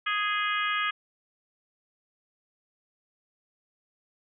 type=harmonic tone with a mistuned harmonic; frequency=415.3 Hz; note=G#4; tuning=in tune; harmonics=3 / 4 / 5 / 6 / 7 / 8; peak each=-29 / -31 / -33 / -35 / -36 / -37 dBFS; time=0.06-0.91 s; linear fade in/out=10 ms; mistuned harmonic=8; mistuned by=-34 cents; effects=none